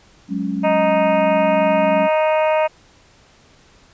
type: chord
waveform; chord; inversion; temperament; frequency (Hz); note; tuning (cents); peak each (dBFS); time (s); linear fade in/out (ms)
sine; F# suspended second; none; just; 185 / 208.1 / 277.5; F#3 / G#3 / C#4; 0 / +4 / +2; -24; 0.28-2.09; 50
type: harmonic tone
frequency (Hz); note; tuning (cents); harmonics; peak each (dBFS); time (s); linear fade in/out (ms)
311.1; D#4; 0; 2 / 3 / 4 / 5 / 6 / 7 / 8 / 9; -15 / -20 / -29 / -33 / -35 / -31 / -29 / -36; 0.63-2.68; 20
effects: pink hiss -51 dBFS RMS until 3.93 s + resampled to 16000 Hz